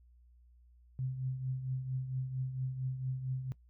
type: tone with tremolo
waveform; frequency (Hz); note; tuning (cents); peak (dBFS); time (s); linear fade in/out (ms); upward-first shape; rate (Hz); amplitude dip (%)
sine; 130; C3; -11; -31; 0.99-3.52; 0; triangle; 4.4; 65
effects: noise-tail reverb RT60 0.1 s tail -20 dB re dry + added 60 Hz sine -59 dBFS peak until 3.69 s